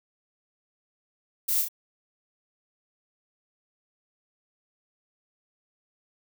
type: noise with echo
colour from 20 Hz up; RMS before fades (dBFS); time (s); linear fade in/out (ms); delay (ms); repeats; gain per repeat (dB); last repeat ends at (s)
violet; -26; 1.48-1.62; 10; 33; 2; -4; 1.686
effects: none